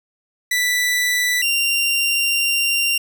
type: tone pair in turn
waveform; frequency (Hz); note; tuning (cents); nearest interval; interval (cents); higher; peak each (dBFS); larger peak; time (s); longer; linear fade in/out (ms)
sawtooth; 1975.5 / 2773; B6 / F7; 0 / -13; tritone; 587; second; -13; neither; 0.51-1.42 / 1.42-2.98; second; 5
effects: none